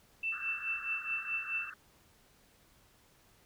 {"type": "tone with tremolo", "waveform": "sine", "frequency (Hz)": 2666, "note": "E7", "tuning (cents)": 19, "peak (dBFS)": -30, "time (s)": [0.23, 1.7], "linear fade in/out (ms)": 5, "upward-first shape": "triangle", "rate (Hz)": 4.7, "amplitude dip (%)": 85}
{"type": "band-pass noise", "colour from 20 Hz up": "white", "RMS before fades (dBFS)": -47, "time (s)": [0.32, 1.74], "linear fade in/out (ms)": 5, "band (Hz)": [1200, 1700], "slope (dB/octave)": 96}
{"effects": ["pink hiss -65 dBFS RMS until 3.45 s"]}